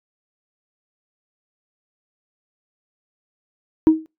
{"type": "tone with exponential decay", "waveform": "sine", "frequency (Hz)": 316.9, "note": "D#4", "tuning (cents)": 32, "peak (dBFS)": -3, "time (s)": [3.87, 4.06], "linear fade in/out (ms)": 0, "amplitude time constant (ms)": 41, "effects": ["noise-tail reverb RT60 0.2 s tail -19 dB re dry", "tanh soft clip ceiling -5 dBFS"]}